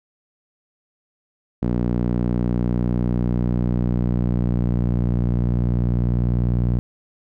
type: tone with band-pass filter sweep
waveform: sawtooth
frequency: 60.1 Hz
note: B1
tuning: 46 cents flat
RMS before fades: -20 dBFS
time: 1.62-6.79 s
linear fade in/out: 0 ms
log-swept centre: 220 to 130 Hz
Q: 1.2
effects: none